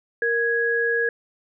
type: tone pair together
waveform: sine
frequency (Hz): 466.2 / 1661.3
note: A#4 / G#6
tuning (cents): 0 / 0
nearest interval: octave + minor seventh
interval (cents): 2200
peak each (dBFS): -23 / -21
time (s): 0.22-1.09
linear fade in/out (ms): 2
effects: none